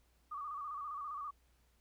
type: tone with vibrato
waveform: sine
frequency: 1174.7 Hz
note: D6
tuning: in tune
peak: -40 dBFS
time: 0.31-1.31 s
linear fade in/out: 10 ms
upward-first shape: square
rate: 15 Hz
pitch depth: 68 cents each way
effects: added 60 Hz sine -70 dBFS peak until 1.8 s + pink hiss -75 dBFS RMS until 1.8 s